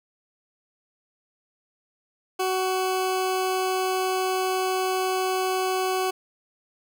20% pulse tone, 374 Hz, F#4, 19 cents sharp, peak -18 dBFS, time 2.39-6.11 s, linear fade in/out 10 ms, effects none

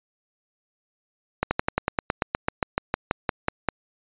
slowing click train, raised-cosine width 0.5 ms, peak -6 dBFS, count 18, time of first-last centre 1.43-3.687 s, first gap 80 ms, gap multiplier 1.06, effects resampled to 8000 Hz

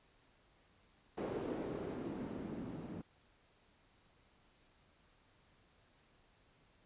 blue noise with low-pass filter sweep, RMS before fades -43 dBFS, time 1.17-3.02 s, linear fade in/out 10 ms, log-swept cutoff 410 to 220 Hz, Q 1.7, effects pink hiss -70 dBFS RMS until 6.85 s + resampled to 8000 Hz

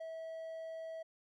triangle tone, 649 Hz, E5, 27 cents flat, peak -40 dBFS, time 0-1.03 s, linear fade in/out 10 ms, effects none

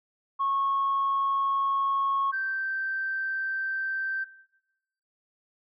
sine tone pair in turn, 1097 / 1560.4 Hz, C#6 / G6, -18 / -8 cents, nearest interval tritone, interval 610 cents, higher second, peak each -23 / -26 dBFS, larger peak first, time 0.39-2.32 / 2.32-4.25 s, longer neither, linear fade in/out 20 ms, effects noise-tail reverb RT60 1.0 s tail -20 dB re dry + tanh soft clip ceiling -19 dBFS

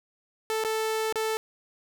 sawtooth tone with dropouts, 440 Hz, A4, in tune, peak -22 dBFS, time 0.5-1.37 s, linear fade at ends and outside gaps 0 ms, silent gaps 0.638-0.648 / 1.125-1.157 s, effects none

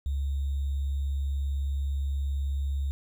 sine tone with sample-and-hold, 69.4 Hz, C#2, 3 cents sharp, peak -26 dBFS, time 0.06-2.91 s, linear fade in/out 0 ms, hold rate 3675 Hz, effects none

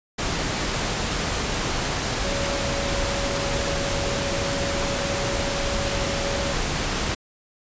sine tone in noise, 560 Hz, C#5, 18 cents sharp, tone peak -29 dBFS, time 2.24-6.53 s, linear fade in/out 10 ms, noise pink, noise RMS -25 dBFS, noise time 0.18-7.15 s, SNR -7 dB, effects resampled to 16000 Hz

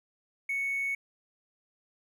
triangle tone with hard clipping, 2217 Hz, C#7, in tune, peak -29 dBFS, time 0.49-0.95 s, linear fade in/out 5 ms, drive 4 dB, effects none

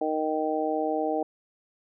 harmonic tone, 155.56 Hz, D#3, in tune, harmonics 2 / 3 / 4 / 5, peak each -30 / -30 / -30 / -30 dBFS, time 0.01-1.23 s, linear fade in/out 5 ms, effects none

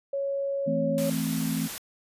sine tone, 554.4 Hz, C#5, in tune, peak -26 dBFS, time 0.13-1.1 s, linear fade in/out 5 ms
sine chord, A minor, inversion second, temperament equal, 164.81 / 220 / 261.6 Hz, E3 / A3 / C4, 0 / 0 / 0 cents, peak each -30 dBFS, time 0.66-1.68 s, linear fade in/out 20 ms
white noise, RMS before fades -36 dBFS, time 0.98-1.78 s, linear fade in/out 0 ms
effects resampled to 32000 Hz

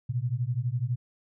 sine beating tone pair, 116.54 / 128.54 Hz, A#2 / C3, 0 / -30 cents, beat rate 12 Hz, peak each -29 / -29 dBFS, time 0.09-0.96 s, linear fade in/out 10 ms, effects none

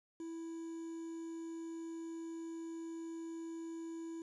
triangle tone with quantisation, 329.6 Hz, E4, in tune, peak -40 dBFS, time 0.2-4.22 s, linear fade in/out 2 ms, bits 10, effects resampled to 24000 Hz

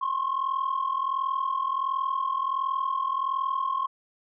sine tone pair together, 1046.5 / 1087.9 Hz, C6 / C#6, 0 / -33 cents, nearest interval minor second, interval 67 cents, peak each -27 / -26 dBFS, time 0.01-3.87 s, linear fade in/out 10 ms, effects tanh soft clip ceiling -20 dBFS

